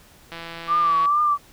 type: click train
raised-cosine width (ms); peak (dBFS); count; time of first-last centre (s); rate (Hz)
0.3; -19; 124; 0.32-1.057; 167
type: tone with vibrato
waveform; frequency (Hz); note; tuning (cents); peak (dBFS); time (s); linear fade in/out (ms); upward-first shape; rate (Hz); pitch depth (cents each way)
sine; 1166; D6; -13; -16; 0.67-1.38; 50; triangle; 2.3; 70
effects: pink hiss -51 dBFS RMS until 1.52 s